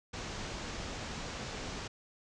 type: low-pass noise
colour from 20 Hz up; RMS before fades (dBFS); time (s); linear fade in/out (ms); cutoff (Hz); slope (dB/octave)
pink; -41; 0.13-1.88; 10; 7200; 48
effects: none